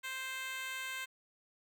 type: tone with high-pass filter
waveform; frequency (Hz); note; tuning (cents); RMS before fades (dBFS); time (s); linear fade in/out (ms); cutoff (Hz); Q
10% pulse; 523.3; C5; 0; -41; 0.03-1.06; 20; 1500; 1.2
effects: none